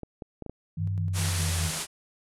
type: clicks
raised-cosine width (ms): 2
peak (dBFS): -24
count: 5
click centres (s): 0.033 / 0.222 / 0.423 / 0.463 / 0.496
type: tone with tremolo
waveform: sine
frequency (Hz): 159.6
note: D#3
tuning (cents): +44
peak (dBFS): -31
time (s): 0.77-1.79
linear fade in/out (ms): 5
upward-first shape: square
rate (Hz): 4.8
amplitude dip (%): 60
type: tone with pitch glide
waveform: sine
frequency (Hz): 98.2 to 85.49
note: G2 to F2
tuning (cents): +4 to -36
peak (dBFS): -26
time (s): 0.77-1.71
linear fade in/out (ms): 50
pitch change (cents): -240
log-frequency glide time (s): 0.97-1.59
type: low-pass noise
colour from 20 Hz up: white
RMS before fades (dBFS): -33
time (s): 1.13-1.87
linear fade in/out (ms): 50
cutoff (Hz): 11000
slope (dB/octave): 48
effects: none